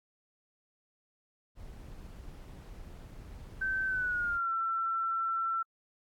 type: noise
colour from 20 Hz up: brown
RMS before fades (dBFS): -47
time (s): 1.55-4.4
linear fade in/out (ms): 50
type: tone with pitch glide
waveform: sine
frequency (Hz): 1544 to 1344.1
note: G6 to E6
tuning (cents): -27 to +33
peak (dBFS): -29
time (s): 3.61-5.63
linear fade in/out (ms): 10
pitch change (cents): -240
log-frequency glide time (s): 3.86-4.52
effects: AAC 64 kbps